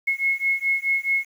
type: beating tone pair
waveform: sine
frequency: 2173 / 2177.7 Hz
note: C#7 / C#7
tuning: -35 / -31 cents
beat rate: 4.7 Hz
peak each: -23 / -23 dBFS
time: 0.07-1.25 s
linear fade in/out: 10 ms
effects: 8-bit